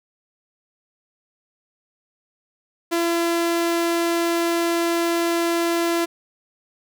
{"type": "tone", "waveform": "sawtooth", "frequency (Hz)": 338.6, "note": "E4", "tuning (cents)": 46, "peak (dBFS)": -15, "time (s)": [2.91, 6.06], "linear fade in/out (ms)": 20, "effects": []}